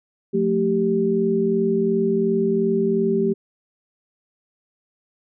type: tone cluster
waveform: sine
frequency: 179.1 / 221.9 / 390.7 Hz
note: F3 / A3 / G4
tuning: +44 / +15 / -6 cents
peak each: -25 / -22 / -19 dBFS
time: 0.33-3.34 s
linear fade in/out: 20 ms
effects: none